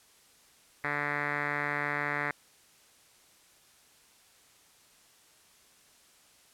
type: tone with low-pass filter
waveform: 5% pulse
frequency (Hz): 145.9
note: D3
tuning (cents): -11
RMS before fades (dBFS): -32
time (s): 0.84-2.31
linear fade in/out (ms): 2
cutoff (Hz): 2000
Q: 4.6
effects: white hiss -61 dBFS RMS until 6.53 s + low-pass 11000 Hz 12 dB/octave